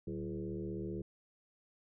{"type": "tone with frequency modulation", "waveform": "sine", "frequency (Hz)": 262, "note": "C4", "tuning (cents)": 2, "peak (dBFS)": -37, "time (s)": [0.07, 1.02], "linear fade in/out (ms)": 5, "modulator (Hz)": 75.8, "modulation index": 2.3, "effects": []}